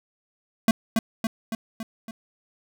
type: tone with echo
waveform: square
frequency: 223.8 Hz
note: A3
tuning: 30 cents sharp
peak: -15 dBFS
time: 0.68-0.71 s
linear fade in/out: 2 ms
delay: 280 ms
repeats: 5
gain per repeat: -4 dB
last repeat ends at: 2.11 s
effects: none